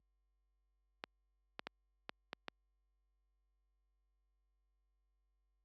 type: clicks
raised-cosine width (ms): 0.3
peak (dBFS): -25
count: 6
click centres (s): 1.039 / 1.594 / 1.67 / 2.094 / 2.331 / 2.483
effects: added 50 Hz sine -55 dBFS peak until 5.64 s + high-pass 200 Hz 12 dB/octave